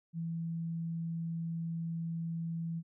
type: tone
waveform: sine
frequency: 165.8 Hz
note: E3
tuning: 10 cents sharp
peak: -34 dBFS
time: 0.13-2.83 s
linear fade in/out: 50 ms
effects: none